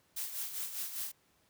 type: noise with tremolo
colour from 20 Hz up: blue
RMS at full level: -37 dBFS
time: 0.16-1.12 s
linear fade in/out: 10 ms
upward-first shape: sine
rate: 5 Hz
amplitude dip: 60%
effects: pink hiss -70 dBFS RMS until 1.49 s + high-pass 80 Hz 12 dB/octave